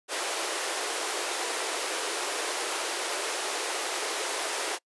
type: high-pass noise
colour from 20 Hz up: pink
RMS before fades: -31 dBFS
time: 0.08-4.79 s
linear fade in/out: 50 ms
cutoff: 350 Hz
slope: 48 dB/octave
effects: noise-tail reverb RT60 0.1 s tail -26 dB re dry + resampled to 24000 Hz